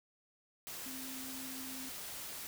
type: tone in noise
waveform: sine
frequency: 261.6 Hz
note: C4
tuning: in tune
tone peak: -47 dBFS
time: 0.86-1.89 s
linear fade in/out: 0 ms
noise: white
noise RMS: -45 dBFS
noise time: 0.67-2.47 s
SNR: -5 dB
effects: none

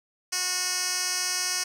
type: tone with band-pass filter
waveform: 10% pulse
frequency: 364.7 Hz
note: F#4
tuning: 25 cents flat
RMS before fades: -28 dBFS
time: 0.32-1.64 s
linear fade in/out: 10 ms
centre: 6500 Hz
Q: 1.8
effects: 9-bit

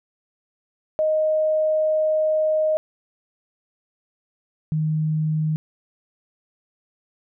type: tone pair in turn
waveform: sine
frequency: 622.3 / 155.57 Hz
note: D#5 / D#3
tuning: 0 / 0 cents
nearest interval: 2 octaves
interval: 2400 cents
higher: first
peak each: -17 / -19 dBFS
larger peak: first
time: 0.99-2.77 / 4.72-5.56 s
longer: first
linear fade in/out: 0 ms
effects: none

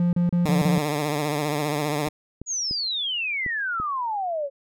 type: tone bursts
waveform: triangle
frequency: 174.61 Hz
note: F3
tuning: in tune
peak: -16 dBFS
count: 5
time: 0-0.782 s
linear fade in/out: 2 ms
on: 130 ms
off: 33 ms
type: tone with vibrato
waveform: 10% pulse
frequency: 148.6 Hz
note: D3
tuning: 21 cents sharp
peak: -15 dBFS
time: 0.45-2.09 s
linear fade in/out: 10 ms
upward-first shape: triangle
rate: 15 Hz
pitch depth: 79 cents each way
type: clicks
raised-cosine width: 3 ms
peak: -22 dBFS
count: 5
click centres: 2.074 / 2.416 / 2.711 / 3.463 / 3.8 s
type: exponential sweep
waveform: sine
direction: down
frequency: 6900 to 540 Hz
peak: -24 dBFS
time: 2.46-4.5 s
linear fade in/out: 50 ms
effects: none

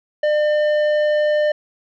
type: tone with tanh clipping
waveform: triangle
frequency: 601 Hz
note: D5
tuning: 40 cents sharp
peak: -16 dBFS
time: 0.23-1.52 s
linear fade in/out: 5 ms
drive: 14 dB
effects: none

